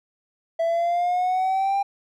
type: exponential sweep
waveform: triangle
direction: up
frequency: 659.3 to 800 Hz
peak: -17 dBFS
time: 0.59-1.83 s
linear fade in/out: 10 ms
effects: tanh soft clip ceiling -13 dBFS